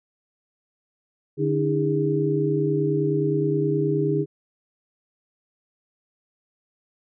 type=tone cluster; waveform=sine; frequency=147.8 / 287.7 / 317.4 / 406.6 Hz; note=D3 / D4 / D#4 / G#4; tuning=+11 / -36 / +35 / -37 cents; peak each=-24 / -30 / -26 / -23 dBFS; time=1.37-4.26 s; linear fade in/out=50 ms; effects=none